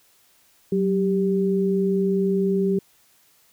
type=tone pair together; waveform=sine; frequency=188 / 392.6 Hz; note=F#3 / G4; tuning=+28 / +3 cents; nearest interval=octave + minor second; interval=1275 cents; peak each=-21 dBFS; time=0.72-2.79 s; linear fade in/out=5 ms; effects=white hiss -59 dBFS RMS until 3.52 s